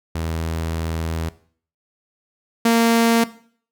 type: tone pair in turn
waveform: sawtooth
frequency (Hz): 81.5 / 230.5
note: E2 / A#3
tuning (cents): -19 / -19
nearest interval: octave + tritone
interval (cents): 1800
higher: second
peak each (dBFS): -19 / -9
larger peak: second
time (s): 0.15-1.29 / 2.65-3.24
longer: first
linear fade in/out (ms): 5
effects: noise-tail reverb RT60 0.5 s tail -17 dB re dry